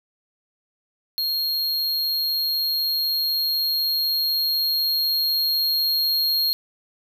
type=tone with level ramp; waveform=square; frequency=4252 Hz; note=C8; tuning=27 cents sharp; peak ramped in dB=-22 to -19 dBFS; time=1.18-6.53 s; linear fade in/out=0 ms; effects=none